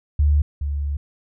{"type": "tone pair in turn", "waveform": "sine", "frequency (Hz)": [73.42, 71.78], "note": ["D2", "D2"], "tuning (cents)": [0, -39], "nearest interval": "unison", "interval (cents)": 39, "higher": "first", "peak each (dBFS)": [-13, -21], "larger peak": "first", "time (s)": [[0.19, 0.42], [0.61, 0.97]], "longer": "second", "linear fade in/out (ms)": 5, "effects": []}